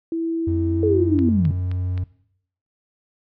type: tone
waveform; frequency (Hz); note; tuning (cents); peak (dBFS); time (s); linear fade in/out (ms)
sine; 329.6; E4; 0; -21; 0.12-1.29; 2
type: tone with pitch glide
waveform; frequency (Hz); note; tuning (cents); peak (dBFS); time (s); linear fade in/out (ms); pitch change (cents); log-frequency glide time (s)
triangle; 87.9 to 91.05; F2 to F#2; +12 to -27; -19; 0.47-2.04; 5; +61; 0.69-0.91
type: linear sweep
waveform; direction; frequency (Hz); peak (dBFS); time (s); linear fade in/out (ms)
sine; down; 440 to 137.3; -16; 0.83-1.51; 2
type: click train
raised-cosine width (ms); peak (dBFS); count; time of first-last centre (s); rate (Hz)
0.3; -23; 4; 1.19-1.977; 3.81
effects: noise-tail reverb RT60 0.7 s tail -19 dB re dry